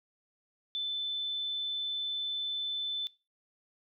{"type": "tone", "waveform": "sine", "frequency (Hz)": 3520, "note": "A7", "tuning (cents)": 0, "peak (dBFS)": -31, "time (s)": [0.75, 3.07], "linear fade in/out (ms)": 0, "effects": ["noise-tail reverb RT60 0.3 s tail -22 dB re dry"]}